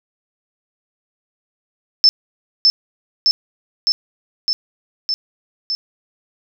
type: tone with echo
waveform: sine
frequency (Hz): 5274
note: E8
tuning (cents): 0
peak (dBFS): -6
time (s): 2.04-2.09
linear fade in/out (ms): 0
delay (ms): 610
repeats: 6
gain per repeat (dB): -2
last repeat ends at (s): 5.75
effects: none